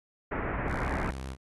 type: low-pass noise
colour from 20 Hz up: pink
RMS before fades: -32 dBFS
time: 0.31-1.11 s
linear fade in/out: 10 ms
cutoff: 2200 Hz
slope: 48 dB/octave
type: tone with vibrato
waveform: sawtooth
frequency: 66 Hz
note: C2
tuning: 16 cents sharp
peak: -32 dBFS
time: 0.66-1.37 s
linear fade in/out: 50 ms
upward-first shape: sine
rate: 8.7 Hz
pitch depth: 26 cents each way
effects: AAC 32 kbps